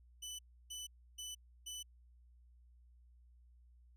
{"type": "tone bursts", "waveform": "20% pulse", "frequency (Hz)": 2992, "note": "F#7", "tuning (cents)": 19, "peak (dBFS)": -39, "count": 4, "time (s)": [0.22, 1.83], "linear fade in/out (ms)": 10, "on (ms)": 170, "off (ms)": 310, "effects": ["added 60 Hz sine -61 dBFS peak until 3.96 s"]}